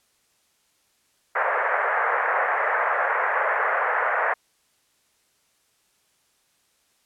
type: band-pass noise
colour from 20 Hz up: white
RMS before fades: -23 dBFS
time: 1.35-4.34 s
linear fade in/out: 10 ms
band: 480 to 1900 Hz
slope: 48 dB/octave
effects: white hiss -66 dBFS RMS until 7.05 s + low-pass 11000 Hz 12 dB/octave